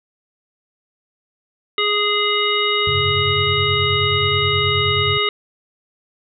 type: harmonic tone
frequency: 415.3 Hz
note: G#4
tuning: in tune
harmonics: 1 / 3 / 5 / 7 / 9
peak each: -22 / -22 / -22 / -22 / -22 dBFS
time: 1.78-5.29 s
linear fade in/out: 2 ms
type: chord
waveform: sine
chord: F# suspended second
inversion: none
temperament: equal with one note detuned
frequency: 92.5 / 101.92 / 138.59 Hz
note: F#2 / G#2 / C#3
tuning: 0 / -32 / 0 cents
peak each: -26 dBFS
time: 2.87-5.18 s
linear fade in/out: 5 ms
effects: none